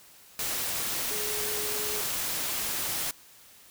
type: tone in noise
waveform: sine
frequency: 422.5 Hz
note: G#4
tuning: 30 cents sharp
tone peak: -37 dBFS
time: 1.11-2.01 s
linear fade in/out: 2 ms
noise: white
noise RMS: -31 dBFS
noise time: 0.39-3.11 s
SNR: -9 dB
effects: white hiss -54 dBFS RMS until 3.7 s